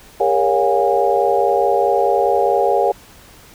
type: tone cluster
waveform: sine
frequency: 402.9 / 467.6 / 558 / 714 / 817 Hz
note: G4 / A#4 / C#5 / F5 / G#5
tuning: +48 / +5 / +11 / +38 / -29 cents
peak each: -19 dBFS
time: 0.2-2.92 s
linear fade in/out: 5 ms
effects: pink hiss -44 dBFS RMS until 3.54 s